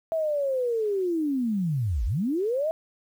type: linear two-way sweep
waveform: sine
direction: down then up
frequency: 658 to 46.25 to 658 Hz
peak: -23 dBFS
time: 0.12-2.71 s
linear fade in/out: 0 ms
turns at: 2.05 s
effects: 9-bit